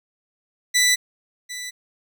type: tone with echo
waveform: 15% pulse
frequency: 1982 Hz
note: B6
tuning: 6 cents sharp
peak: -9 dBFS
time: 0.74-0.96 s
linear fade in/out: 20 ms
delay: 750 ms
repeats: 1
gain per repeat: -15 dB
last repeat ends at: 1.71 s
effects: none